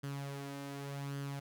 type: tone with flanger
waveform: sawtooth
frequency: 140 Hz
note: C#3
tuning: 18 cents sharp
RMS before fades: -42 dBFS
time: 0.03-1.4 s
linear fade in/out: 10 ms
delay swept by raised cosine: 0.63 to 3.33 ms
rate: 0.87 Hz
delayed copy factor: +0.5
effects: none